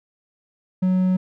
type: tone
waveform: triangle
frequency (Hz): 185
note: F#3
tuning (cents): 0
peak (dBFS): -14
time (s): 0.82-1.17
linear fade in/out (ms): 10
effects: none